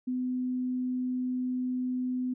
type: tone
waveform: sine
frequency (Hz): 252.6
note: B3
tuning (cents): +39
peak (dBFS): -28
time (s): 0.07-2.34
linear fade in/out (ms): 10
effects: none